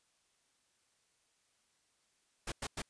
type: noise bursts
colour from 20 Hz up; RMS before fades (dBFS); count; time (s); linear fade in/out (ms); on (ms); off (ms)
pink; -39; 3; 2.47-2.82; 5; 50; 100
effects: white hiss -75 dBFS RMS until 2.89 s + resampled to 22050 Hz